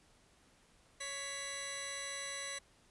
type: tone pair together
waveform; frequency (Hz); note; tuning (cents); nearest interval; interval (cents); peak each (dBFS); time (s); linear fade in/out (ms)
10% pulse; 556.7 / 1984; C#5 / B6; +7 / +7; octave + minor seventh; 2200; -37 / -32; 1-2.59; 10
effects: pink hiss -67 dBFS RMS until 2.9 s + resampled to 24000 Hz